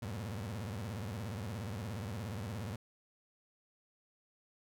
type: tone with vibrato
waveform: 30% pulse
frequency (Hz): 103.83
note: G#2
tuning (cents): 0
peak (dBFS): -36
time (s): 0.02-2.76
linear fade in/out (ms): 5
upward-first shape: sine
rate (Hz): 17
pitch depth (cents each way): 270
effects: none